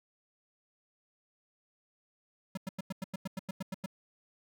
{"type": "tone bursts", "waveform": "square", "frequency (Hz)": 190, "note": "F#3", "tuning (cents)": 46, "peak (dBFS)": -35, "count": 12, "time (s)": [2.55, 3.861], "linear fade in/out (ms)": 5, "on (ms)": 24, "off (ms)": 93, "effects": []}